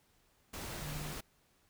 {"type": "tone in noise", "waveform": "sine", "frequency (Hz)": 150.1, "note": "D3", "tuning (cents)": 38, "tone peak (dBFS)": -43, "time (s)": [0.81, 1.13], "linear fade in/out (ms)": 10, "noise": "pink", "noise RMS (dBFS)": -43, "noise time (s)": [0.53, 1.21], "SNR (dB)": -3, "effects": ["pink hiss -71 dBFS RMS until 1.69 s"]}